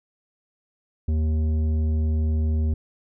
sine tone with tanh clipping, 78.1 Hz, D#2, 7 cents sharp, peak -21 dBFS, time 1.08-2.74 s, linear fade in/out 5 ms, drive 10 dB, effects none

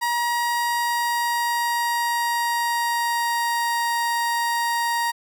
30% pulse tone with pitch glide, 952 to 938.9 Hz, A#5 to A#5, +36 to +12 cents, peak -18 dBFS, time 0.01-5.12 s, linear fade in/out 20 ms, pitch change -24 cents, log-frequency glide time 0.17-3.88 s, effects none

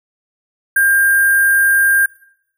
sine tone with sample-and-hold, 1600 Hz, G6, 35 cents sharp, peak -9 dBFS, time 0.76-2.06 s, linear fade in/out 5 ms, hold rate 11025 Hz, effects noise-tail reverb RT60 0.8 s tail -22 dB re dry

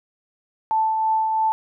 sine tone with tremolo, 880 Hz, A5, in tune, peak -16 dBFS, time 0.71-1.52 s, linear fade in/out 0 ms, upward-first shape triangle, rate 3 Hz, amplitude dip 35%, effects none

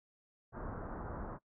pink low-pass noise, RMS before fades -43 dBFS, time 0.52-1.39 s, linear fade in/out 50 ms, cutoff 1500 Hz, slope 48 dB/octave, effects noise-tail reverb RT60 0.1 s tail -20 dB re dry

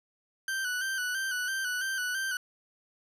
40% pulse tone with vibrato, 1522 Hz, F#6, 48 cents sharp, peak -29 dBFS, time 0.48-2.37 s, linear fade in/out 2 ms, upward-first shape square, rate 3 Hz, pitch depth 48 cents each way, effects resampled to 32000 Hz

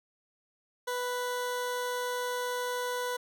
20% pulse tone, 493.9 Hz, B4, in tune, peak -26 dBFS, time 0.87-3.17 s, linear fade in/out 10 ms, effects none

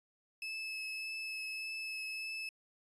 35% pulse tone with vibrato, 2603 Hz, E7, 22 cents flat, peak -37 dBFS, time 0.42-2.49 s, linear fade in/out 2 ms, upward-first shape triangle, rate 1.7 Hz, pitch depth 13 cents each way, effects resampled to 22050 Hz

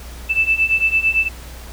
sine beating tone pair, 2637 / 2645.9 Hz, E7 / E7, 0 / +6 cents, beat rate 8.9 Hz, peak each -18 / -16 dBFS, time 0.29-1.29 s, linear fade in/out 20 ms, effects added 60 Hz sine -33 dBFS peak until 1.72 s + pink hiss -39 dBFS RMS until 1.72 s

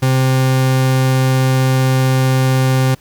40% pulse tone, 130.81 Hz, C3, in tune, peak -10 dBFS, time 0.02-2.95 s, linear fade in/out 10 ms, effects pink hiss -49 dBFS RMS until 3 s

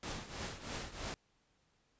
pink noise with tremolo, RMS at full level -40 dBFS, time 0.03-1.14 s, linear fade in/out 0 ms, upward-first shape triangle, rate 3.1 Hz, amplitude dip 80%, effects pink hiss -75 dBFS RMS until 1.99 s + resampled to 16000 Hz

